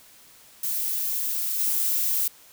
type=noise with level steps; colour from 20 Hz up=violet; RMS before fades=-27 / -24 dBFS; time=0.63-2.28 s; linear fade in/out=5 ms; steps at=1.59 s; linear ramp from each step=2 ms; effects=white hiss -52 dBFS RMS until 2.52 s